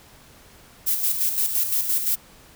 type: noise with tremolo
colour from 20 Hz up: violet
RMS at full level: -21 dBFS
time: 0.86-2.16 s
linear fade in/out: 20 ms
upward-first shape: square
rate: 5.8 Hz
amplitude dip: 50%
effects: pink hiss -50 dBFS RMS until 2.55 s